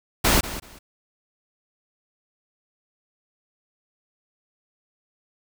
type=noise with echo; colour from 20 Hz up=pink; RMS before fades=-18 dBFS; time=0.24-0.41 s; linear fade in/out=10 ms; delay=190 ms; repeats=2; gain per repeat=-14 dB; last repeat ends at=0.79 s; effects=none